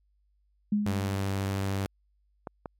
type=tone with exponential decay; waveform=sine; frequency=207.7 Hz; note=G#3; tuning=in tune; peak=-21 dBFS; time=0.72-1.46 s; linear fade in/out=5 ms; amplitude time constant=160 ms
type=tone with vibrato; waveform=sawtooth; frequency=97.6 Hz; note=G2; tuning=7 cents flat; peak=-24 dBFS; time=0.86-1.86 s; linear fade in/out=0 ms; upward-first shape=sine; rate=13 Hz; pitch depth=11 cents each way
type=clicks; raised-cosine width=1 ms; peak=-22 dBFS; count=2; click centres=2.472 / 2.658 s
effects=added 50 Hz sine -66 dBFS peak until 2.79 s + AAC 64 kbps